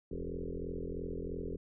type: tone with frequency modulation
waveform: sine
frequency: 222.2 Hz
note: A3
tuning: 17 cents sharp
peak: -36 dBFS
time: 0.11-1.57 s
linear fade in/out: 5 ms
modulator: 43 Hz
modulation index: 5.6
effects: none